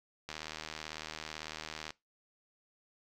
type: click train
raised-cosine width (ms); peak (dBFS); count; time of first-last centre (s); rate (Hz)
0.2; -23; 127; 0.29-1.905; 78
effects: noise-tail reverb RT60 0.2 s tail -21 dB re dry